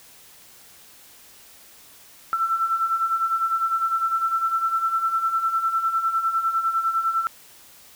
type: beating tone pair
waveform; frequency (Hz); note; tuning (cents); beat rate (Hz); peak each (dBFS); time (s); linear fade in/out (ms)
sine; 1330 / 1339.9; E6 / E6; +15 / +28; 9.9; -27 / -21; 2.33-7.27; 0
effects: white hiss -49 dBFS RMS until 7.95 s